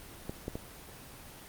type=clicks; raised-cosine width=2 ms; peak=-22 dBFS; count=3; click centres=0.295 / 0.481 / 0.555 s; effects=pink hiss -49 dBFS RMS until 1.48 s + Opus 24 kbps